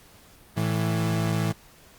35% pulse tone pair together, 110.7 / 165.36 Hz, A2 / E3, +11 / +6 cents, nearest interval perfect fifth, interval 695 cents, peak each -24 dBFS, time 0.56-1.53 s, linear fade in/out 20 ms, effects pink hiss -53 dBFS RMS until 1.98 s + Opus 48 kbps

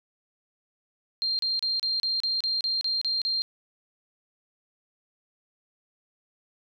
sine tone bursts, 4186 Hz, C8, in tune, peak -24 dBFS, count 11, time 1.22-3.42 s, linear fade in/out 0 ms, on 170 ms, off 33 ms, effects none

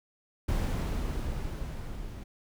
brown noise with level ramp, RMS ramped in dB -27 to -41 dBFS, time 0.48-2.24 s, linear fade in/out 10 ms, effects none

